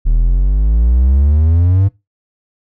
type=exponential sweep; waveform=triangle; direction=up; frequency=38.21 to 100 Hz; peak=-6 dBFS; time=0.05-1.89 s; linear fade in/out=20 ms; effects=noise-tail reverb RT60 0.2 s tail -18 dB re dry